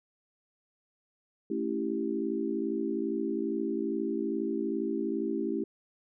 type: chord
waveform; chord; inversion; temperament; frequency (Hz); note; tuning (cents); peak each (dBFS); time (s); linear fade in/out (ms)
sine; A dominant seventh; none; equal; 220 / 277.2 / 329.6 / 392; A3 / C#4 / E4 / G4; 0 / 0 / 0 / 0; -35 / -35 / -33 / -34; 1.5-5.64; 5
effects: none